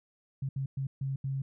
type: tone bursts at uneven times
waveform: sine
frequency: 135.5 Hz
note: C#3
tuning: 39 cents flat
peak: -30 dBFS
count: 5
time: 0.42-0.49 / 0.56-0.66 / 0.77-0.87 / 1.01-1.16 / 1.24-1.42 s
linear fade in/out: 5 ms
effects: none